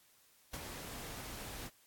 pink noise with ADSR envelope, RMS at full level -41 dBFS, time 0.53-1.7 s, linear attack 8 ms, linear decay 38 ms, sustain -5 dB, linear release 36 ms, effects white hiss -67 dBFS RMS until 1.86 s + AAC 64 kbps

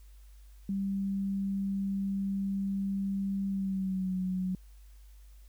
sine tone with pitch glide, 196 to 185.11 Hz, G3 to F#3, 0 to +1 cents, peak -29 dBFS, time 0.69-4.55 s, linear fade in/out 2 ms, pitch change -99 cents, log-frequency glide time 3.48-4.16 s, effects added 50 Hz sine -50 dBFS peak until 5.48 s + white hiss -67 dBFS RMS until 5.48 s

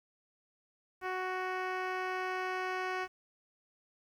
10% pulse tone with low-pass filter sweep, 370.8 Hz, F#4, 4 cents sharp, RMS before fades -36 dBFS, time 1.01-3.08 s, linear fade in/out 50 ms, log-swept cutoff 2200 to 3300 Hz, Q 0.73, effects 10-bit

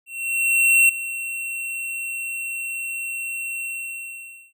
square tone with ADSR envelope, 2721 Hz, F7, 46 cents flat, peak -12 dBFS, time 0.06-4.53 s, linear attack 830 ms, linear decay 5 ms, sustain -15 dB, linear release 890 ms, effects none

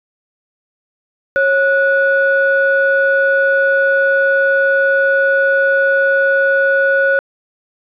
sine tone pair together, 547 / 1467.5 Hz, C#5 / F#6, -23 / -15 cents, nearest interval octave + perfect fourth, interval 1708 cents, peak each -12 dBFS, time 1.36-7.19 s, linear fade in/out 0 ms, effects tanh soft clip ceiling -3 dBFS

